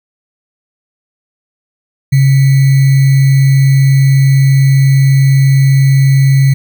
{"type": "tone with sample-and-hold", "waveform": "sine", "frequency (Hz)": 135.8, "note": "C#3", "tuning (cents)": -35, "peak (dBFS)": -4, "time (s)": [2.12, 6.54], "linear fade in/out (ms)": 10, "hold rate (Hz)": 2100, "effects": []}